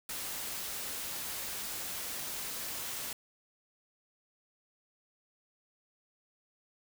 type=noise; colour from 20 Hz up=white; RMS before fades=-39 dBFS; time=0.09-3.13 s; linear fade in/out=2 ms; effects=none